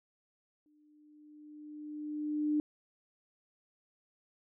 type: tone with exponential growth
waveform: sine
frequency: 300 Hz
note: D4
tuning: 37 cents sharp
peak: -26 dBFS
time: 0.66-2.6 s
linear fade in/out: 1 ms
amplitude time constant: 420 ms
effects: none